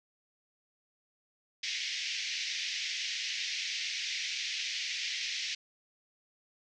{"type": "band-pass noise", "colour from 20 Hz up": "pink", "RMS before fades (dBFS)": -36, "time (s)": [1.63, 5.55], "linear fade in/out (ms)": 5, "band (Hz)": [2000, 6100], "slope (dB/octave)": 48, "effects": []}